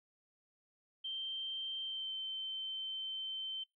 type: tone with pitch glide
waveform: sine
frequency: 3136 to 3096 Hz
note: G7 to G7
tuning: 0 to -22 cents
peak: -38 dBFS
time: 1.04-3.64 s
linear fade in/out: 10 ms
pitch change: -22 cents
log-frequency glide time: 1.82-2.14 s
effects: noise-tail reverb RT60 0.2 s tail -25 dB re dry